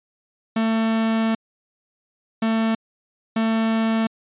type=tone bursts at uneven times; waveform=45% pulse; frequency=223.7 Hz; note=A3; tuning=29 cents sharp; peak=-18 dBFS; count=3; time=0.56-1.35 / 2.42-2.75 / 3.36-4.07 s; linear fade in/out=5 ms; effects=resampled to 8000 Hz